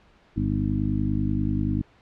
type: harmonic tone with a mistuned harmonic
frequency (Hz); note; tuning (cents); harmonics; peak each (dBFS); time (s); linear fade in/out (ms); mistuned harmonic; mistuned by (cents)
50.3; G1; +45; 1 / 2 / 3 / 4 / 5 / 6; -30 / -27 / -31 / -29 / -29 / -30; 0.36-1.82; 10; 6; +36
effects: pink hiss -57 dBFS RMS until 2.01 s + low-pass 3000 Hz 12 dB/octave